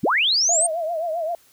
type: linear sweep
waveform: sine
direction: up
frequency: 96.7 to 8870 Hz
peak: -16 dBFS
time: 0.03-0.67 s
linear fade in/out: 10 ms
type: tone with vibrato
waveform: sine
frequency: 659.3 Hz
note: E5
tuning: in tune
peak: -22 dBFS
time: 0.49-1.35 s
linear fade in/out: 2 ms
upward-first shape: triangle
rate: 7.6 Hz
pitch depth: 130 cents each way
effects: white hiss -56 dBFS RMS until 1.52 s